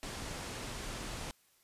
pink low-pass noise, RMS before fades -42 dBFS, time 0.03-1.31 s, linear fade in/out 0 ms, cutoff 9800 Hz, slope 24 dB/octave, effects white hiss -69 dBFS RMS until 1.63 s + resampled to 32000 Hz

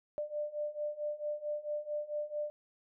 sine beating tone pair, 593 / 597.5 Hz, D5 / D5, +17 / +30 cents, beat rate 4.5 Hz, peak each -39 / -37 dBFS, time 0.18-2.5 s, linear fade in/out 0 ms, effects none

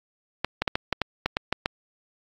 clicks, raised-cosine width 0.3 ms, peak -7 dBFS, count 10, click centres 0.446 / 0.62 / 0.678 / 0.755 / 0.927 / 1.017 / 1.26 / 1.369 / 1.526 / 1.659 s, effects AAC 64 kbps

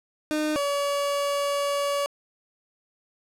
30% pulse tone pair in turn, 305.5 / 568.4 Hz, D#4 / C#5, -32 / +43 cents, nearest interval major seventh, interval 1075 cents, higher second, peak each -21 dBFS, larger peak neither, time 0.31-0.56 / 0.56-2.06 s, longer second, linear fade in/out 0 ms, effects low-pass 12000 Hz 12 dB/octave + 10-bit

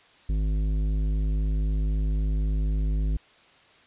triangle tone with tanh clipping, 51.91 Hz, G#1, in tune, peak -24 dBFS, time 0.29-3.17 s, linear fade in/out 5 ms, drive 16 dB, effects white hiss -56 dBFS RMS until 3.86 s + resampled to 8000 Hz

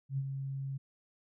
sine tone with ADSR envelope, 136.1 Hz, C#3, 31 cents flat, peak -29 dBFS, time 0.09-0.78 s, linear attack 88 ms, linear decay 50 ms, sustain -6 dB, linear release 14 ms, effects none

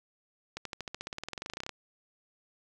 accelerating click train, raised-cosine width 0.2 ms, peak -20 dBFS, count 23, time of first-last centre 0.57-1.693 s, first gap 83 ms, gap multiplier 0.95, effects none

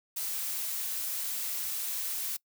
blue noise, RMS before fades -34 dBFS, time 0.16-2.37 s, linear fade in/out 10 ms, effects noise-tail reverb RT60 0.1 s tail -23 dB re dry

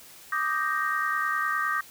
sine chord, Eb major seventh, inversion third, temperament equal, 1174.7 / 1244.5 / 1568 / 1864.7 Hz, D6 / Eb6 / G6 / Bb6, 0 / 0 / 0 / 0 cents, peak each -30 dBFS, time 0.32-1.81 s, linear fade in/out 5 ms, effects white hiss -49 dBFS RMS until 1.9 s

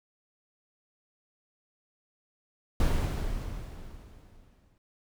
brown noise with exponential decay, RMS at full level -23 dBFS, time 2.8-4.78 s, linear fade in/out 1 ms, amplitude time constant 430 ms, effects none

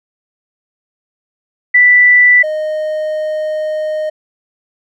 sine / triangle tone pair in turn, 1975.5 / 617.6 Hz, B6 / D#5, 0 / -13 cents, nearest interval octave + minor sixth, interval 2013 cents, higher first, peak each -4 / -13 dBFS, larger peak first, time 1.74-2.43 / 2.43-4.1 s, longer second, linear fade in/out 10 ms, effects none

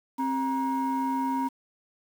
sine tone pair together, 265.4 / 945.8 Hz, C4 / A#5, +25 / +25 cents, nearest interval octave + minor seventh, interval 2200 cents, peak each -26 / -26 dBFS, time 0.18-1.49 s, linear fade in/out 20 ms, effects tanh soft clip ceiling -21 dBFS + 8-bit

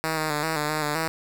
5% pulse tone with pitch steps, 159.5 / 155.9 / 148.8 / 160.3 / 149.3 / 154 / 148.3 / 161.4 Hz, D#3 / D#3 / D3 / E3 / D3 / D#3 / D3 / E3, +43 / +4 / +23 / -48 / +29 / -17 / +17 / -36 cents, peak -13 dBFS, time 0.04-1.08 s, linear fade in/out 0 ms, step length 130 ms, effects 8-bit

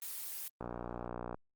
blue noise, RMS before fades -42 dBFS, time 0.02-0.48 s, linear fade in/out 0 ms
click train, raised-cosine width 1 ms, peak -26 dBFS, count 45, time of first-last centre 0.61-1.345 s, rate 59.9 Hz
effects Opus 32 kbps

